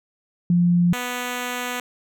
sine / 5% pulse tone pair in turn, 174.61 / 246.9 Hz, F3 / B3, 0 / 0 cents, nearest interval tritone, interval 600 cents, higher second, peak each -14 dBFS, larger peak neither, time 0.5-0.93 / 0.93-1.8 s, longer second, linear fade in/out 2 ms, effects none

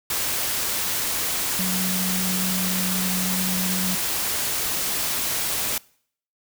sine tone in noise, 185 Hz, F#3, in tune, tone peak -25 dBFS, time 1.59-3.95 s, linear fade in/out 2 ms, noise white, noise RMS -25 dBFS, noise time 0.1-5.78 s, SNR -3 dB, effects noise-tail reverb RT60 0.6 s tail -24 dB re dry

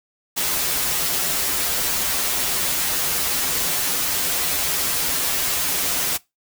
white noise with comb filter, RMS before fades -22 dBFS, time 0.36-6.18 s, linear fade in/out 20 ms, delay 9.2 ms, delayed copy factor -0.85, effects noise-tail reverb RT60 0.2 s tail -21 dB re dry

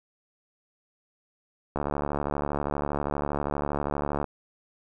click train, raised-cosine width 1 ms, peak -14 dBFS, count 181, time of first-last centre 1.76-4.243 s, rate 72.5 Hz, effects none

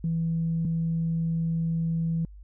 sine tone pair in turn, 164.81 / 164.81 Hz, E3 / E3, 0 / 0 cents, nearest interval unison, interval 0 cents, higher neither, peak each -23 dBFS, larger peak neither, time 0.04-0.65 / 0.65-2.25 s, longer second, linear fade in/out 2 ms, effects tanh soft clip ceiling -19 dBFS + added 50 Hz sine -43 dBFS peak until 2.43 s

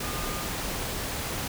sine tone in noise, 1213 Hz, D#6, 44 cents flat, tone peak -39 dBFS, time 0.03-0.48 s, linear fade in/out 5 ms, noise pink, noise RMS -32 dBFS, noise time 0-1.48 s, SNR -10 dB, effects none

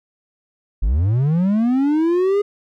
triangle linear sweep, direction up, 41.69 to 415.3 Hz, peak -12 dBFS, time 0.82-2.42 s, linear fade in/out 10 ms, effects none

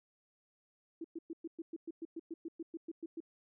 sine tone bursts, 329.6 Hz, E4, in tune, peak -39 dBFS, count 16, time 1.01-3.204 s, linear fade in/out 5 ms, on 34 ms, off 110 ms, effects none

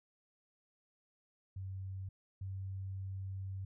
sine tone pair in turn, 95.4 / 95.95 Hz, G2 / G2, -47 / -37 cents, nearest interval unison, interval 10 cents, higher second, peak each -40 / -39 dBFS, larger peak second, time 1.56-2.09 / 2.41-3.65 s, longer second, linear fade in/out 5 ms, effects none

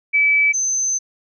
sine tone pair in turn, 2300 / 6176 Hz, D7 / G8, -37 / -27 cents, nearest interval octave + perfect fourth, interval 1710 cents, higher second, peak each -12 / -17 dBFS, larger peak first, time 0.13-0.53 / 0.53-0.99 s, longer second, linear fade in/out 20 ms, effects none

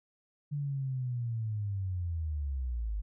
sine linear sweep, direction down, 147.1 to 49 Hz, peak -31 dBFS, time 0.51-3.02 s, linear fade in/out 20 ms, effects none

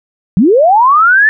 sine linear sweep, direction up, 159.9 to 1787 Hz, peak -4 dBFS, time 0.37-1.29 s, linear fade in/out 0 ms, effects none

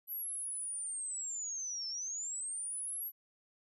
sine linear two-way sweep, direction down then up, 11840 to 5274 to 11840 Hz, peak -37 dBFS, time 0.07-3.12 s, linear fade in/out 50 ms, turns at 1.88 s, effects none

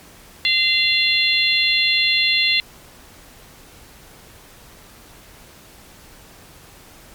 harmonic tone, 690 Hz, F5, 21 cents flat, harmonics 3 / 4 / 5 / 6, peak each -20 / -20 / -20 / -20 dBFS, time 0.45-2.6 s, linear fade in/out 0 ms, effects pink hiss -45 dBFS RMS until 7.14 s + MP3 96 kbps

